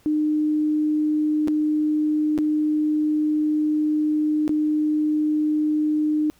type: tone with dropouts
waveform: sine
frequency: 304.3 Hz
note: D#4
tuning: 38 cents flat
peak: -18 dBFS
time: 0.06-6.3 s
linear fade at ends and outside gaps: 0 ms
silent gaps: 1.475-1.482 / 2.378-2.387 / 4.479-4.493 s
effects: pink hiss -58 dBFS RMS until 6.39 s